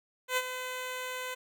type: tone with ADSR envelope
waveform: 10% pulse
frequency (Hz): 508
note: B4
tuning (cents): +49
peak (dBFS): -17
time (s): 0.28-1.35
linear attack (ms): 90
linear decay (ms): 45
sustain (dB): -10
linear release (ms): 14
effects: none